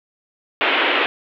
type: band-pass noise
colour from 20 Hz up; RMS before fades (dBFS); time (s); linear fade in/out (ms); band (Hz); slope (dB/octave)
white; -18; 0.61-1.06; 0; 280 to 3200; 48
effects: none